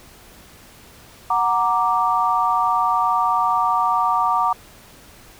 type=chord; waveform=sine; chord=Gb augmented; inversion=none; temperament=equal; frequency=740 / 932.3 / 1174.7 Hz; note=Gb5 / Bb5 / D6; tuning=0 / 0 / 0 cents; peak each=-22 / -20 / -19 dBFS; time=1.3-4.53 s; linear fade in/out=5 ms; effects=pink hiss -46 dBFS RMS until 5.39 s